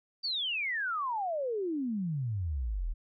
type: exponential sweep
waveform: sine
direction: down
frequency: 4713 to 35.81 Hz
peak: -30 dBFS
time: 0.23-2.94 s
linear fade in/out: 20 ms
effects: none